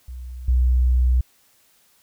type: tone with level steps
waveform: sine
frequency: 62.4 Hz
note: B1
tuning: 19 cents sharp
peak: -31 / -14 dBFS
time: 0.08-1.21 s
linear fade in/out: 5 ms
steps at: 0.48 s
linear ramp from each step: 5 ms
effects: white hiss -59 dBFS RMS until 2.02 s